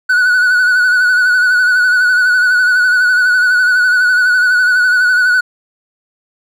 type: tone with vibrato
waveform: triangle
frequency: 1480 Hz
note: F#6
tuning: in tune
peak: -6 dBFS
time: 0.09-5.41 s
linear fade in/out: 10 ms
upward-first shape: sine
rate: 12 Hz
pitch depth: 43 cents each way
effects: none